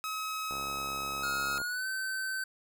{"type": "tone", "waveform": "sawtooth", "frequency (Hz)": 1278, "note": "D#6", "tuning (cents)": 46, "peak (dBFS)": -30, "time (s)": [0.04, 1.58], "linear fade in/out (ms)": 0}
{"type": "click train", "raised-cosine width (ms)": 1, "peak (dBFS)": -29, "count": 77, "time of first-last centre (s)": [0.51, 1.616], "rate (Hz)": 68.7}
{"type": "tone with pitch glide", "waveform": "square", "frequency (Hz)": [1418, 1537.4], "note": ["F6", "G6"], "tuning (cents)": [26, -34], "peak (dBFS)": -33, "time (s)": [1.23, 2.44], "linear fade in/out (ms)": 5, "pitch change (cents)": 140, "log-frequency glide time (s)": [1.58, 1.87]}
{"effects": []}